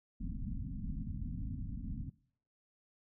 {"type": "low-pass noise", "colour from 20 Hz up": "pink", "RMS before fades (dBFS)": -40, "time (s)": [0.2, 2.1], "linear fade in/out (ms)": 10, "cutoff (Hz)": 270, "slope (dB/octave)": 96, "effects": ["noise-tail reverb RT60 0.6 s tail -22 dB re dry"]}